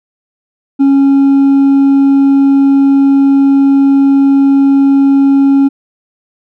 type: tone with hard clipping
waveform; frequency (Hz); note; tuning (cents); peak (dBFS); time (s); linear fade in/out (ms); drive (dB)
sine; 275.4; C#4; -11; -5; 0.79-5.69; 20; 2
effects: none